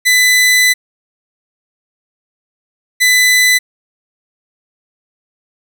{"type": "tone pair in turn", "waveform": "sawtooth", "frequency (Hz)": [2000, 2000], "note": ["B6", "B6"], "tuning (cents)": [21, 21], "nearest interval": "unison", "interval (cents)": 0, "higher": "neither", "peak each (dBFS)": -4, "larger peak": "neither", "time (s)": [[0.05, 0.74], [3, 3.59]], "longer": "first", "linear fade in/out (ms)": 20, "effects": []}